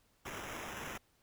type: noise with sample-and-hold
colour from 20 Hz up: violet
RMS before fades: -44 dBFS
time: 0.25-0.98 s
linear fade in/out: 10 ms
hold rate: 4410 Hz
effects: pink hiss -72 dBFS RMS until 1.22 s